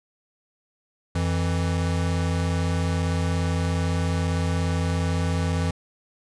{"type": "tone pair together", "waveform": "square", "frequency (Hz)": [88, 165.6], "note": ["F2", "E3"], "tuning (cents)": [14, 8], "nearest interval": "major seventh", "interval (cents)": 1094, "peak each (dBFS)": [-24, -27], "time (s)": [1.15, 5.71], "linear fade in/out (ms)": 5, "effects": ["resampled to 22050 Hz"]}